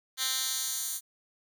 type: tone with high-pass filter sweep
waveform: 10% pulse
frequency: 261.6 Hz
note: C4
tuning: in tune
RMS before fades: -32 dBFS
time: 0.17-1.01 s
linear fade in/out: 50 ms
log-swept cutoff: 3200 to 8500 Hz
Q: 1
effects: none